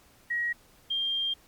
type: tone pair in turn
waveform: sine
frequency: 1900 / 3195 Hz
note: A#6 / G7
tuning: +33 / +32 cents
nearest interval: major sixth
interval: 899 cents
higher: second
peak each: -26 dBFS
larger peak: neither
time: 0.3-0.53 / 0.9-1.34 s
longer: second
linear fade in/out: 10 ms
effects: pink hiss -59 dBFS RMS until 1.47 s + MP3 96 kbps